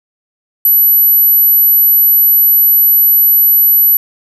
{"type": "tone", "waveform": "sine", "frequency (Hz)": 11840, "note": "F#9", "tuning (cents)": 0, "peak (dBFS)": -5, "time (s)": [0.65, 3.97], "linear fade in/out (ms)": 2, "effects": []}